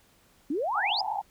sine exponential sweep, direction up, 263.4 to 5274 Hz, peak -26 dBFS, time 0.5-1.01 s, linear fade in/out 5 ms
pink band-pass noise, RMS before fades -31 dBFS, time 0.74-1.22 s, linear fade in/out 20 ms, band 750 to 900 Hz, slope 96 dB/octave
effects pink hiss -62 dBFS RMS until 1.3 s

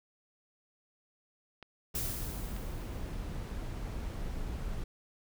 clicks, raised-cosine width 0.3 ms, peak -31 dBFS, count 2, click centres 1.627 / 2.565 s
brown noise, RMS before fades -38 dBFS, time 1.94-4.84 s, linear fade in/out 5 ms
blue noise with exponential decay, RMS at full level -35 dBFS, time 1.95-3.29 s, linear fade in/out 2 ms, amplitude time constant 290 ms
effects none

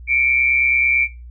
sine tone pair together, 2215 / 2344 Hz, C#7 / D7, -2 / -4 cents, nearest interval minor second, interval 98 cents, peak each -19 / -15 dBFS, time 0.07-1.08 s, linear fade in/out 50 ms, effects noise-tail reverb RT60 0.3 s tail -21 dB re dry + added 60 Hz sine -34 dBFS peak until 1.3 s

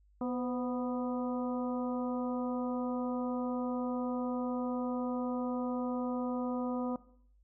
harmonic tone with a mistuned harmonic, 246.9 Hz, B3, in tune, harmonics 1 / 2 / 3 / 4 / 5, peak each -33 / -39 / -43 / -45 / -47 dBFS, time 0.21-6.96 s, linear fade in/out 2 ms, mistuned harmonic 2, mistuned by +46 cents, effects noise-tail reverb RT60 0.6 s tail -17 dB re dry + added 50 Hz sine -62 dBFS peak until 7.43 s

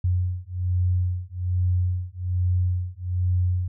sine beating tone pair, 89.7 / 90.9 Hz, F2 / F#2, +47 / -30 cents, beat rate 1.2 Hz, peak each -24 dBFS, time 0.04-3.68 s, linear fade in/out 5 ms, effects none

